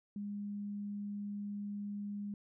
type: tone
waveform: sine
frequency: 204.2 Hz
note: G#3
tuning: 29 cents flat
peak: -38 dBFS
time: 0.16-2.34 s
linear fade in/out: 2 ms
effects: none